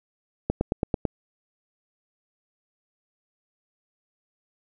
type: click train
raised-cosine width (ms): 2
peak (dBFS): -9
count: 6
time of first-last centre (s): 0.5-1.052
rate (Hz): 9.05
effects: none